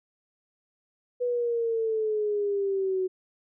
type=exponential sweep; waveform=sine; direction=down; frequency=493.9 to 370 Hz; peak=-24 dBFS; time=1.2-3.08 s; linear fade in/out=20 ms; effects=none